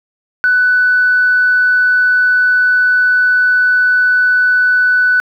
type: tone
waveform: sine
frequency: 1492 Hz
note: F#6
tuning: 14 cents sharp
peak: -7 dBFS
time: 0.44-5.2 s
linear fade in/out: 0 ms
effects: tanh soft clip ceiling -3 dBFS + 8-bit